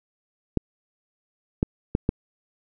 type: clicks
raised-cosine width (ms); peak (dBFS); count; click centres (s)
3; -7; 4; 0.573 / 1.629 / 1.951 / 2.091
effects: none